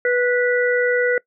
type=harmonic tone; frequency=490.9 Hz; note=B4; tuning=10 cents flat; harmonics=1 / 3 / 4; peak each=-17 / -22 / -23 dBFS; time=0.05-1.18 s; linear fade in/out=2 ms; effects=noise-tail reverb RT60 0.1 s tail -22 dB re dry